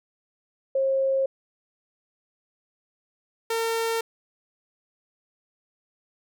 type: tone pair in turn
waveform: sine / sawtooth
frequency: 537 / 455.2 Hz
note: C5 / A#4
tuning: +45 / -41 cents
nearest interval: minor third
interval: 286 cents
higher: first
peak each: -20 dBFS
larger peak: neither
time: 0.75-1.26 / 3.5-4.01 s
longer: neither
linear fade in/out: 5 ms
effects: none